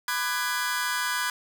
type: chord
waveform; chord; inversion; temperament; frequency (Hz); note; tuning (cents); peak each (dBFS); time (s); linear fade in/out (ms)
sawtooth; G# half-diminished seventh; first; just; 996.7 / 1196.1 / 1495.1 / 1661.2; B5 / D6 / F#6 / G#6; +16 / +31 / +18 / 0; -27 / -31 / -27 / -27; 0.08-1.3; 2
effects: none